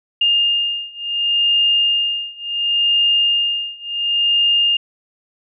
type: beating tone pair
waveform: sine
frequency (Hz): 2820 / 2820.7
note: F7 / F7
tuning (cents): +16 / +17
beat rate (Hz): 0.7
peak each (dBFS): -18 / -17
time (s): 0.21-4.77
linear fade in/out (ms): 5
effects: none